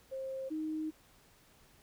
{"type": "tone pair in turn", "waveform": "sine", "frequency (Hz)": [531, 312.1], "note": ["C5", "D#4"], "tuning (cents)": [25, 5], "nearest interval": "major sixth", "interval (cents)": 920, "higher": "first", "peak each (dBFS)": [-37, -34], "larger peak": "second", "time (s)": [[0.11, 0.5], [0.5, 0.91]], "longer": "second", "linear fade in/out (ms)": 20, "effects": ["pink hiss -64 dBFS RMS until 1.82 s"]}